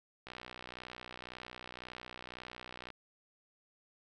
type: click train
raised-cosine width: 0.3 ms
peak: -29 dBFS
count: 164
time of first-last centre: 0.27-2.903 s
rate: 61.9 Hz
effects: none